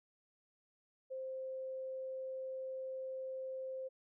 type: tone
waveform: sine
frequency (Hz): 524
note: C5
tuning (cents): +2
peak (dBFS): -40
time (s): 1.1-3.89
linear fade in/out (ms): 20
effects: none